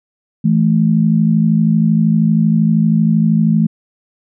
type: tone pair together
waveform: sine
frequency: 164.81 / 217.6 Hz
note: E3 / A3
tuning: 0 / -19 cents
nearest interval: perfect fourth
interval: 481 cents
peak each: -12 dBFS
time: 0.44-3.67 s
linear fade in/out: 10 ms
effects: none